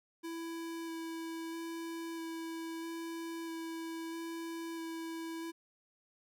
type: tone with vibrato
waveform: square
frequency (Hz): 330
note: E4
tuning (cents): +2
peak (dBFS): -40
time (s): 0.23-5.52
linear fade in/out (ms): 20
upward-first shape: square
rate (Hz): 0.77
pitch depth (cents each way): 8
effects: none